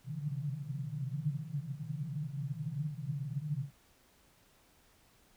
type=band-pass noise; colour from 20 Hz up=pink; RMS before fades=-38 dBFS; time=0.04-3.72 s; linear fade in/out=50 ms; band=130 to 160 Hz; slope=96 dB/octave; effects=pink hiss -66 dBFS RMS until 5.36 s